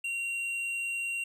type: tone with hard clipping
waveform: sine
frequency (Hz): 2755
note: F7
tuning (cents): -24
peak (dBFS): -32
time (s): 0.04-1.24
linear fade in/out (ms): 5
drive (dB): 6
effects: none